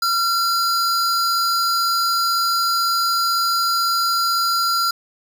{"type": "tone pair together", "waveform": "square", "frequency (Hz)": [1367, 4871], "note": ["F6", "D#8"], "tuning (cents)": [-37, -38], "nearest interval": "octave + minor seventh", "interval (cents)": 2199, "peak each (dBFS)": [-19, -22], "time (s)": [0.02, 4.91], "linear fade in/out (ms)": 5, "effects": []}